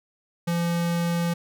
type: tone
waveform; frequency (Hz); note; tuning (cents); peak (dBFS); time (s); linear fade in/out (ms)
square; 170.8; F3; -38; -23; 0.47-1.34; 10
effects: none